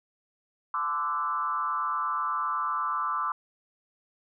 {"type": "tone with frequency modulation", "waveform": "sine", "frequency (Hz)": 1174.7, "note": "D6", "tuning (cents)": 0, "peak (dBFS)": -26, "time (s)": [0.74, 3.32], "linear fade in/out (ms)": 2, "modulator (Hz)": 148, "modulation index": 1.2, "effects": []}